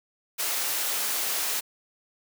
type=high-pass noise; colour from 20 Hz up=white; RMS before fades=-28 dBFS; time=0.38-1.61 s; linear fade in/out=20 ms; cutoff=380 Hz; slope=12 dB/octave; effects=none